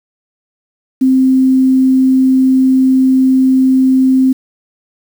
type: tone with quantisation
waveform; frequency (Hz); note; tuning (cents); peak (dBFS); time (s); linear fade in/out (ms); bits
sine; 261.4; C4; -1; -6; 1.01-4.33; 10; 6
effects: none